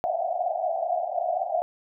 pink band-pass noise, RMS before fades -27 dBFS, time 0.04-1.62 s, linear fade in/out 0 ms, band 640 to 740 Hz, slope 96 dB/octave, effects none

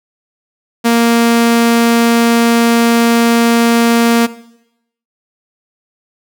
sawtooth tone, 233.1 Hz, A#3, in tune, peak -4 dBFS, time 0.84-4.27 s, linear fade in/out 20 ms, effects noise-tail reverb RT60 0.8 s tail -17 dB re dry

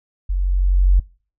sine tone with level ramp, 46 Hz, F#1, 9 cents flat, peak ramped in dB -17 to -8 dBFS, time 0.29-1 s, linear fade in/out 10 ms, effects noise-tail reverb RT60 0.4 s tail -24 dB re dry

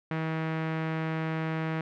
sawtooth tone with low-pass filter, 160 Hz, D#3, 49 cents sharp, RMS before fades -31 dBFS, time 0.11-1.81 s, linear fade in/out 2 ms, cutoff 2100 Hz, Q 1.6, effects none

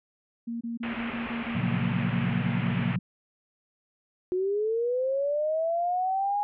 sine tone bursts, 233.1 Hz, A#3, in tune, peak -30 dBFS, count 15, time 0.47-2.92 s, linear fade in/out 10 ms, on 140 ms, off 25 ms
white low-pass noise, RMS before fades -37 dBFS, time 0.83-2.96 s, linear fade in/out 2 ms, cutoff 2800 Hz, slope 48 dB/octave
sine chord, Gb major seventh, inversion first, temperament equal with one note detuned, 116.54 / 138.59 / 174.61 / 184.36 Hz, Bb2 / Db3 / F3 / Gb3, 0 / 0 / 0 / -6 cents, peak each -31 dBFS, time 1.55-2.99 s, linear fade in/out 5 ms
sine linear sweep, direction up, 358.8 to 830.6 Hz, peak -24 dBFS, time 4.32-6.43 s, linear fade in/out 0 ms
effects none

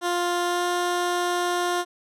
15% pulse tone with pitch glide, 350.9 to 353.3 Hz, F4 to F4, +8 to +20 cents, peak -16 dBFS, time 0.01-1.85 s, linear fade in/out 50 ms, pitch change +12 cents, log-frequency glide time 0.45-0.65 s, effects low-pass 12000 Hz 12 dB/octave

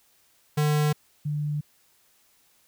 square / sine tone pair in turn, 150 / 148.36 Hz, D3 / D3, +37 / +18 cents, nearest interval unison, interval 19 cents, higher first, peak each -21 / -25 dBFS, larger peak first, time 0.57-0.93 / 1.25-1.61 s, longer neither, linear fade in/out 10 ms, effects white hiss -63 dBFS RMS until 2.67 s

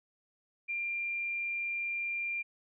sine tone, 2385 Hz, D7, 26 cents sharp, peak -32 dBFS, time 0.68-2.43 s, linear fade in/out 20 ms, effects none

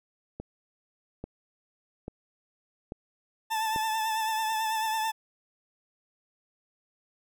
click train, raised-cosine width 2 ms, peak -23 dBFS, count 5, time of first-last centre 0.4-3.761 s, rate 1.19 Hz
40% pulse tone with vibrato, 880 Hz, A5, in tune, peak -26 dBFS, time 3.5-5.12 s, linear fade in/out 20 ms, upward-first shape triangle, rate 9.1 Hz, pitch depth 39 cents each way
effects none

